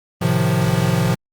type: chord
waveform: square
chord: F dominant seventh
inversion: first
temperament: equal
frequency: 110 / 130.81 / 155.56 / 174.61 Hz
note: A2 / C3 / Eb3 / F3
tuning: 0 / 0 / 0 / 0 cents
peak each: -23 / -21 / -23 / -20 dBFS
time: 0.21-1.15 s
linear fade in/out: 10 ms
effects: Opus 32 kbps